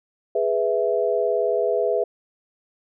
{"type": "chord", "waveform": "sine", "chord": "E major", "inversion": "first", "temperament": "equal", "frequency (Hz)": [415.3, 493.9, 659.3], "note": ["G#4", "B4", "E5"], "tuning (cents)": [0, 0, 0], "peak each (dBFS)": -23, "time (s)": [0.35, 2.04], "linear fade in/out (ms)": 5, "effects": []}